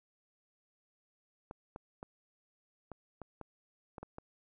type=clicks; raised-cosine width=1 ms; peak=-30 dBFS; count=9; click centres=1.511 / 1.761 / 2.029 / 2.917 / 3.217 / 3.413 / 3.982 / 4.03 / 4.184 s; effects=none